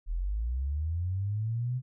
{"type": "linear sweep", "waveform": "sine", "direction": "up", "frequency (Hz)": [37.46, 129.4], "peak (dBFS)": -28, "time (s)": [0.06, 1.82], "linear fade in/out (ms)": 50, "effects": []}